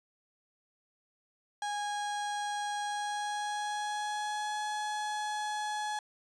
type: tone with pitch glide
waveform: 35% pulse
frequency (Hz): 825 to 844.8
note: G#5 to G#5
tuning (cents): -12 to +29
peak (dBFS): -31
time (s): 1.62-5.99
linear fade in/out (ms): 2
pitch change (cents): +41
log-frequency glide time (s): 2.85-4.6
effects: resampled to 22050 Hz